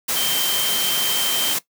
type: tone in noise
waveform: sine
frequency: 3133 Hz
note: G7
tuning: 2 cents flat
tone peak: -22 dBFS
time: 0.16-1.54 s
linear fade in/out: 10 ms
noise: white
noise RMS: -22 dBFS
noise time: 0.08-1.59 s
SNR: -3 dB
effects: noise-tail reverb RT60 0.1 s tail -17 dB re dry + high-pass 150 Hz 12 dB/octave